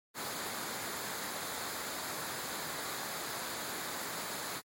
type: noise with comb filter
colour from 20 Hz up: pink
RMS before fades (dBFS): -39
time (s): 0.14-4.62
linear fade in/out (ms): 50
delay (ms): 0.35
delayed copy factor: -0.5
effects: high-pass 150 Hz 12 dB/octave + MP3 64 kbps